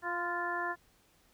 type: harmonic tone with a mistuned harmonic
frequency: 349.2 Hz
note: F4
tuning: in tune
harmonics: 1 / 2 / 3 / 4 / 5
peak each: -41 / -39 / -37 / -40 / -37 dBFS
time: 0.02-0.76 s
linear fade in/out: 50 ms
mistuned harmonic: 3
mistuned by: -19 cents
effects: pink hiss -67 dBFS RMS until 1.33 s